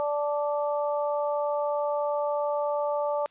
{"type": "harmonic tone", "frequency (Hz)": 292.3, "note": "D4", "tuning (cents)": -8, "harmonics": [2, 3, 4], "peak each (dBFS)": [-26, -31, -35], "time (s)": [0, 3.26], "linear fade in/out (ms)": 0, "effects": ["white hiss -63 dBFS RMS until 3.3 s", "resampled to 8000 Hz"]}